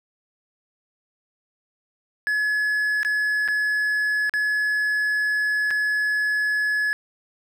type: tone with dropouts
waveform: triangle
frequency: 1700 Hz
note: G#6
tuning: 40 cents sharp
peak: -18 dBFS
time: 2.27-6.93 s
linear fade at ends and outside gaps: 0 ms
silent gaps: 3.031-3.049 / 3.478-3.485 / 4.295-4.338 / 5.706-5.71 s
effects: none